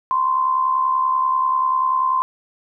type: tone with amplitude modulation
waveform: sine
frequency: 1038 Hz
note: C6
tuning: 14 cents flat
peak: -13 dBFS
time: 0.11-2.22 s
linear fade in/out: 0 ms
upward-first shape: sine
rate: 70.3 Hz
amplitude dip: 55%
effects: none